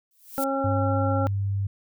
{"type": "noise with exponential growth", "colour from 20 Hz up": "violet", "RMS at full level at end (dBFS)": -29, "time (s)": [0.11, 0.44], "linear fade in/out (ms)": 1, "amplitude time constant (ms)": 71}
{"type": "harmonic tone", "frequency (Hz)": 271.8, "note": "C#4", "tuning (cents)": -34, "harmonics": [1, 2, 3, 5], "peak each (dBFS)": [-28, -27, -30, -31], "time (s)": [0.38, 1.27], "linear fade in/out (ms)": 0}
{"type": "tone with pitch glide", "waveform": "sine", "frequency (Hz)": [99.8, 99], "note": ["G2", "G2"], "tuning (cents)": [32, 18], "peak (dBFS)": -23, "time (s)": [0.64, 1.67], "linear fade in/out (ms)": 5, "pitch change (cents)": -14, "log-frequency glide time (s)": [0.93, 1.46]}
{"effects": []}